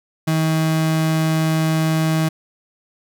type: tone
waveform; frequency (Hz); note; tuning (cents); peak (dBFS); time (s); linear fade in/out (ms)
35% pulse; 159.2; D#3; +40; -14; 0.27-2.29; 10
effects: none